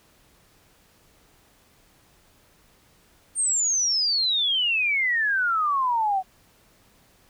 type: exponential sweep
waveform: sine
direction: down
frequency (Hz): 8870 to 737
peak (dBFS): -20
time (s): 3.35-6.23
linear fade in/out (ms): 50
effects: pink hiss -59 dBFS RMS until 7.29 s